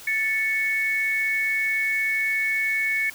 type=tone pair together; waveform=sine; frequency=1758 / 2215 Hz; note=A6 / C#7; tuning=-2 / -2 cents; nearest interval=major third; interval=400 cents; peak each=-27 / -22 dBFS; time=0.07-3.1 s; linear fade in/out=5 ms; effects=white hiss -43 dBFS RMS until 3.14 s